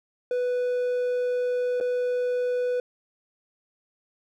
triangle tone with dropouts, 494.8 Hz, B4, 3 cents sharp, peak -21 dBFS, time 0.31-2.8 s, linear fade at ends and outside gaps 2 ms, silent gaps 1.802-1.809 s, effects none

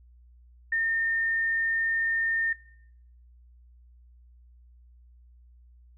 sine tone, 1819 Hz, A#6, 43 cents flat, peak -23 dBFS, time 0.72-2.53 s, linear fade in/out 5 ms, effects noise-tail reverb RT60 0.8 s tail -22 dB re dry + added 60 Hz sine -52 dBFS peak until 5.97 s

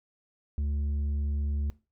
sine tone with tanh clipping, 72.4 Hz, D2, 24 cents flat, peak -28 dBFS, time 0.58-1.7 s, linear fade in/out 0 ms, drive 6 dB, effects noise-tail reverb RT60 0.3 s tail -19 dB re dry

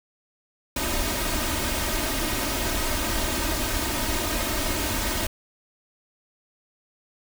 pink noise with comb filter, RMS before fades -26 dBFS, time 0.76-5.27 s, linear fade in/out 5 ms, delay 3.2 ms, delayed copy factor +0.7, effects none

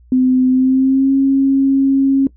sine tone with pitch glide, 256.3 to 271.5 Hz, C4 to C#4, -36 to -36 cents, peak -9 dBFS, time 0.12-2.27 s, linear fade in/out 2 ms, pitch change +100 cents, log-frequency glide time 0.49-1.13 s, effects noise-tail reverb RT60 0.1 s tail -19 dB re dry + added 60 Hz sine -43 dBFS peak until 2.36 s

